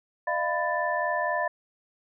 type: tone cluster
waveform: sine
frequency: 608 / 692 / 998 / 1763 Hz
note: D#5 / F5 / B5 / A6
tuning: -40 / -16 / +18 / +3 cents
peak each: -30 dBFS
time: 0.27-1.48 s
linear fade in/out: 5 ms
effects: none